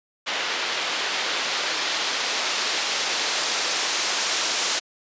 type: noise with low-pass filter sweep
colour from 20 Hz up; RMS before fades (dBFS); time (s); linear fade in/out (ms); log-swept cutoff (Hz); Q
white; -25; 0.26-4.8; 20; 3500 to 6600; 0.94
effects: high-pass 400 Hz 12 dB/octave + resampled to 16000 Hz